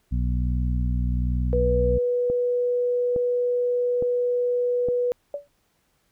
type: harmonic tone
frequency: 61.2 Hz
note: B1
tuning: 15 cents flat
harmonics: 1 / 2 / 3 / 4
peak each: -22 / -28 / -32 / -34 dBFS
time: 0.11-1.99 s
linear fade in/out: 20 ms
type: tone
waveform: sine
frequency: 489.8 Hz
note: B4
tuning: 14 cents flat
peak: -20 dBFS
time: 1.53-5.12 s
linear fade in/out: 0 ms
type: click train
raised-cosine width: 2 ms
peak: -18 dBFS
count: 4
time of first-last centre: 2.3-4.886 s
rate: 1.16 Hz
type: tone with exponential decay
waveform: sine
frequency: 574 Hz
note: D5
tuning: 40 cents flat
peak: -23 dBFS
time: 5.34-5.48 s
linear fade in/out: 2 ms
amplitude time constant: 29 ms
effects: pink hiss -68 dBFS RMS until 6.11 s